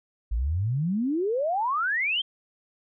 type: exponential sweep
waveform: sine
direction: up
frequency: 51 to 3246 Hz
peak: -23 dBFS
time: 0.31-2.22 s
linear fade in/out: 10 ms
effects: none